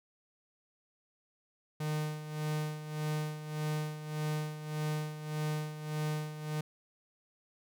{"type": "tone with tremolo", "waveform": "45% pulse", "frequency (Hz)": 152.8, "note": "D#3", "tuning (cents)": -31, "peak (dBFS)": -31, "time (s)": [1.8, 6.61], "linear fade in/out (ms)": 5, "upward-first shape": "sine", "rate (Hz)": 1.7, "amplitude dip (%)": 70, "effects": []}